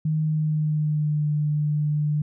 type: tone with pitch glide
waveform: sine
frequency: 155.56 to 149.57 Hz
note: D#3 to D3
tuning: 0 to +32 cents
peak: -20 dBFS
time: 0.05-2.22 s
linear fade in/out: 5 ms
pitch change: -68 cents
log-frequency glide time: 0.22-1.26 s
effects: none